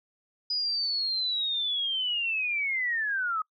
sine linear sweep, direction down, 4975 to 1246 Hz, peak -26 dBFS, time 0.5-3.42 s, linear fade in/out 5 ms, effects noise-tail reverb RT60 0.1 s tail -26 dB re dry

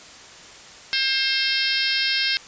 harmonic tone, 532 Hz, C5, 29 cents sharp, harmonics 3 / 4 / 5 / 6 / 7 / 8 / 9 / 10, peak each -28 / -28 / -28 / -28 / -28 / -28 / -28 / -28 dBFS, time 0.93-2.37 s, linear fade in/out 0 ms, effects white hiss -43 dBFS RMS until 2.47 s + resampled to 16000 Hz

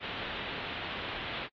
white low-pass noise, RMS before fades -39 dBFS, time 0-1.49 s, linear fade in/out 50 ms, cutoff 3600 Hz, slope 48 dB/octave, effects AAC 32 kbps

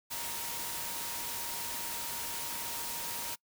sine tone in noise, 938 Hz, A#5, 11 cents sharp, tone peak -46 dBFS, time 0.1-3.36 s, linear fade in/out 20 ms, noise white, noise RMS -38 dBFS, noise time 0.1-3.36 s, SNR -11 dB, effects noise-tail reverb RT60 0.1 s tail -25 dB re dry

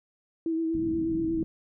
sine tone with vibrato, 325.8 Hz, E4, 20 cents flat, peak -25 dBFS, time 0.46-1.43 s, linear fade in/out 2 ms, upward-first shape sine, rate 8.4 Hz, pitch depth 26 cents each way
white low-pass noise, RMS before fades -38 dBFS, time 0.74-1.44 s, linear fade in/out 0 ms, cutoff 290 Hz, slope 96 dB/octave
effects none

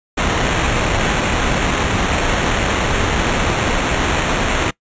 pink noise with sample-and-hold, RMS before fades -17 dBFS, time 0.17-4.71 s, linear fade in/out 10 ms, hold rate 4900 Hz, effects noise-tail reverb RT60 0.1 s tail -22 dB re dry + resampled to 16000 Hz

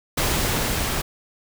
pink noise with level ramp, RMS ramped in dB -21 to -25 dBFS, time 0.17-1.02 s, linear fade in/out 10 ms, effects none

